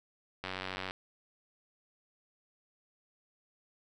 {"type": "click train", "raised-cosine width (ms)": 0.3, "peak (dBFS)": -21, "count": 45, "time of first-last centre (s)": [0.44, 0.909], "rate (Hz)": 93.8, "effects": []}